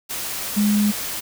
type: tone in noise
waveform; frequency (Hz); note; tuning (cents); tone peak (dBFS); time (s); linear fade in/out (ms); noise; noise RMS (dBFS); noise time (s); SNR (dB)
sine; 207.7; G#3; 0; -15; 0.56-0.92; 20; white; -28; 0.09-1.21; +10
effects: none